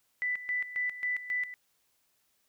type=tone with tremolo; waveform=sine; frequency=1987 Hz; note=B6; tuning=10 cents sharp; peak=-28 dBFS; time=0.22-1.54 s; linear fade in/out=0 ms; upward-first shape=square; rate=3.7 Hz; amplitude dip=75%; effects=white hiss -73 dBFS RMS until 2.48 s